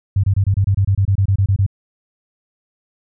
sine tone bursts, 98 Hz, G2, in tune, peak -11 dBFS, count 15, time 0.16-1.664 s, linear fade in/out 5 ms, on 76 ms, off 26 ms, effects none

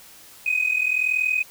sine tone pair together, 2489 / 2530 Hz, D#7 / D#7, 0 / +28 cents, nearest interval unison, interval 28 cents, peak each -21 dBFS, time 0.46-1.43 s, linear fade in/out 5 ms, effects tanh soft clip ceiling -14 dBFS + white hiss -47 dBFS RMS until 1.5 s

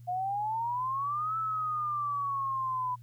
sine exponential two-way sweep, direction up then down, 710 to 1318 to 991 Hz, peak -29 dBFS, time 0.07-2.96 s, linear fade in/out 20 ms, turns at 1.37 s, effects added 119 Hz sine -47 dBFS peak until 3.02 s + white hiss -71 dBFS RMS until 3.02 s

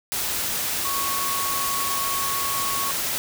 sine tone in noise, 1108.7 Hz, C#6, in tune, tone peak -27 dBFS, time 0.85-2.91 s, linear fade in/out 0 ms, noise white, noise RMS -26 dBFS, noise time 0.12-3.18 s, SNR -4 dB, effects none

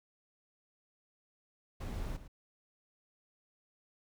brown noise with echo, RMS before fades -39 dBFS, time 1.8-2.17 s, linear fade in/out 10 ms, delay 110 ms, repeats 1, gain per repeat -12 dB, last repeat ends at 2.28 s, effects none

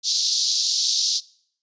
pink band-pass noise, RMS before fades -22 dBFS, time 0.03-1.21 s, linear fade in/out 50 ms, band 3900 to 6200 Hz, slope 48 dB/octave, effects noise-tail reverb RT60 0.6 s tail -22 dB re dry + resampled to 16000 Hz

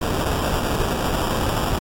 pink noise with sample-and-hold, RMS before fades -22 dBFS, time 0.01-1.79 s, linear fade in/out 10 ms, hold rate 2100 Hz, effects AAC 64 kbps

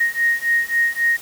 sine beating tone pair, 1864.7 / 1868.4 Hz, A#6 / A#6, 0 / +3 cents, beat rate 3.7 Hz, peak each -19 dBFS, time 0-1.17 s, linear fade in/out 10 ms, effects white hiss -38 dBFS RMS until 1.21 s

